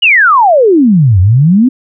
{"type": "exponential two-way sweep", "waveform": "sine", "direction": "down then up", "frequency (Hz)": [2986, 87.31, 269.4], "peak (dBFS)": -3, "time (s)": [0.02, 1.69], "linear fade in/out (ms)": 10, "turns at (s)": 1.2, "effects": []}